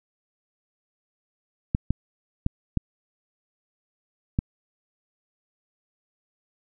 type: clicks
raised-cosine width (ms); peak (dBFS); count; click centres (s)
5; -9; 5; 1.749 / 1.906 / 2.464 / 2.773 / 4.389
effects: none